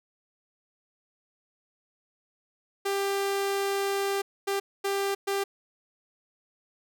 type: tone bursts at uneven times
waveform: sawtooth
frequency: 395.8 Hz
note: G4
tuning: 17 cents sharp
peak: -22 dBFS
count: 4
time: 2.85-4.22 / 4.47-4.6 / 4.84-5.15 / 5.27-5.44 s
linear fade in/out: 10 ms
effects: none